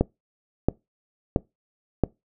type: click train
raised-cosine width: 2 ms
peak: -5 dBFS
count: 4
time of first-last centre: 0.01-2.037 s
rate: 1.48 Hz
effects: noise-tail reverb RT60 0.2 s tail -23 dB re dry

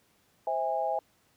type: chord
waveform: sine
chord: C augmented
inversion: none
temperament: just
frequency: 523.3 / 654.1 / 817.6 Hz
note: C5 / E5 / G#5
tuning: 0 / -14 / -27 cents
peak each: -34 / -31 / -30 dBFS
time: 0.47-0.99 s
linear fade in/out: 2 ms
effects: pink hiss -67 dBFS RMS until 1.36 s + high-pass 80 Hz 12 dB/octave

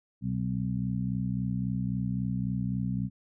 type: harmonic tone with a mistuned harmonic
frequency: 63.7 Hz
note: C2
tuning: 46 cents flat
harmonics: 1 / 2 / 3 / 4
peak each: -42 / -31 / -31 / -37 dBFS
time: 0.21-3.1 s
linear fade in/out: 50 ms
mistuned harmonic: 1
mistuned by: +140 cents
effects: none

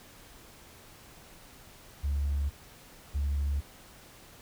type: tone pair in turn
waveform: sine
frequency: 71 / 71 Hz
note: C#2 / C#2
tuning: +42 / +42 cents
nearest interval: unison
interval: 0 cents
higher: neither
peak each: -25 dBFS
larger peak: neither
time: 2.03-2.5 / 3.14-3.61 s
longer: neither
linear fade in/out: 20 ms
effects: tanh soft clip ceiling -24 dBFS + pink hiss -53 dBFS RMS until 4.41 s

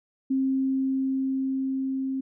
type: tone with level ramp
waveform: sine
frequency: 266.1 Hz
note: C4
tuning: 29 cents sharp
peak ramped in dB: -21 to -26 dBFS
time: 0.3-2.21 s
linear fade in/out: 10 ms
effects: none

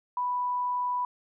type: tone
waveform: sine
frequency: 987.8 Hz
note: B5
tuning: in tune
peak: -26 dBFS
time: 0.17-1.05 s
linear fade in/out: 2 ms
effects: none

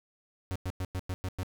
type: tone bursts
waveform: 45% pulse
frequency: 92.5 Hz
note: F#2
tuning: in tune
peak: -31 dBFS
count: 7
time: 0.51-1.432 s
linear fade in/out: 0 ms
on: 46 ms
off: 100 ms
effects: none

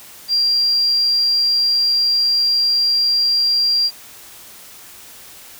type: tone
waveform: sine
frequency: 4758 Hz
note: D8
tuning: 22 cents sharp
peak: -13 dBFS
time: 0.28-3.91 s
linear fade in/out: 50 ms
effects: white hiss -40 dBFS RMS until 5.59 s

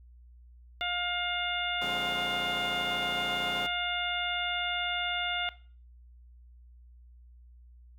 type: harmonic tone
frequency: 708 Hz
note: F5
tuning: 23 cents sharp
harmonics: 1 / 2 / 3 / 4 / 5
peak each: -36 / -36 / -36 / -36 / -36 dBFS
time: 0.81-5.49 s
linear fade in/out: 0 ms
type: chord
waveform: 10% pulse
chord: D half-diminished seventh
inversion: none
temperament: equal with one note detuned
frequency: 146.83 / 178.8 / 207.7 / 261.6 Hz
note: D3 / F3 / Ab3 / C4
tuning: 0 / +41 / 0 / 0 cents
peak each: -36 / -34 / -34 / -34 dBFS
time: 1.81-3.67 s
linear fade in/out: 10 ms
effects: noise-tail reverb RT60 0.4 s tail -17 dB re dry + added 60 Hz sine -51 dBFS peak until 7.98 s

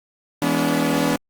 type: chord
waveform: sawtooth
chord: E dominant seventh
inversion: none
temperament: equal with one note detuned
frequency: 164.81 / 207.7 / 246.9 / 286.3 Hz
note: E3 / G#3 / B3 / D4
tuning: 0 / 0 / 0 / -44 cents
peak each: -21 / -23 / -19 / -17 dBFS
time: 0.42-1.16 s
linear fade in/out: 2 ms
effects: Opus 24 kbps

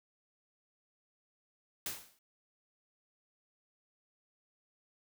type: noise with exponential decay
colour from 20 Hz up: white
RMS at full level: -35 dBFS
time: 1.86-2.19 s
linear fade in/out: 2 ms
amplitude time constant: 70 ms
effects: none

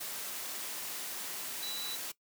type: tone in noise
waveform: sine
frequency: 3951 Hz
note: B7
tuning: in tune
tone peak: -38 dBFS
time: 1.62-1.96 s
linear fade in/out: 10 ms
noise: white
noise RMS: -40 dBFS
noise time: 0-2.12 s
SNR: -1 dB
effects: noise-tail reverb RT60 0.1 s tail -19 dB re dry + high-pass 200 Hz 12 dB/octave

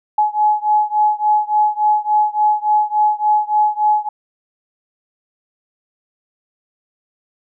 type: beating tone pair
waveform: sine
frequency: 845 / 848.5 Hz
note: G#5 / G#5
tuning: +30 / +37 cents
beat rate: 3.5 Hz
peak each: -15 / -16 dBFS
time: 0.18-4.09 s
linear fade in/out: 5 ms
effects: none

